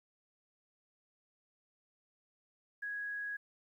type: tone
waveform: sine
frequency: 1661.2 Hz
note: G#6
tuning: in tune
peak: -37 dBFS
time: 2.82-3.37 s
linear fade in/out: 10 ms
effects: 12-bit